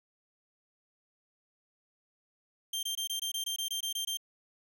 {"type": "tone bursts", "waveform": "sawtooth", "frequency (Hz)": 3165, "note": "G7", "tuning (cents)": 16, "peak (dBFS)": -29, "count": 12, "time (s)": [2.73, 4.172], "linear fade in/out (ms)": 5, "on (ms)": 100, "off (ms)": 22, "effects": []}